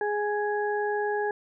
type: harmonic tone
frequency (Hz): 415.9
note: G#4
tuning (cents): +2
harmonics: 1 / 2 / 4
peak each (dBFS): -27 / -30 / -33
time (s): 0.01-1.31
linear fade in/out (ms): 2
effects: none